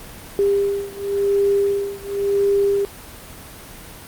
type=beating tone pair; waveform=sine; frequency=399.6 / 400.53 Hz; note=G4 / G4; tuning=+33 / +37 cents; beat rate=0.93 Hz; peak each=-19 / -20 dBFS; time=0.39-2.85 s; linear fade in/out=0 ms; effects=pink hiss -38 dBFS RMS until 4.07 s + Opus 32 kbps